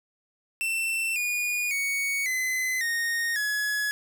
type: tone with pitch steps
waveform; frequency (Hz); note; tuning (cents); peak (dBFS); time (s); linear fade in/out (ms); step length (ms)
45% pulse; 2683 / 2446 / 2230 / 2033 / 1853.8 / 1690.2; E7 / D#7 / C#7 / B6 / A#6 / G#6; +30 / -30 / +10 / +50 / -10 / +30; -25; 0.61-3.91; 0; 550
effects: none